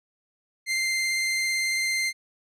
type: tone with vibrato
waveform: sawtooth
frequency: 2089 Hz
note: C7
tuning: 3 cents flat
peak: -20 dBFS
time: 0.66-2.13 s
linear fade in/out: 50 ms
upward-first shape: triangle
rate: 18 Hz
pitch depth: 10 cents each way
effects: low-pass 10000 Hz 12 dB/octave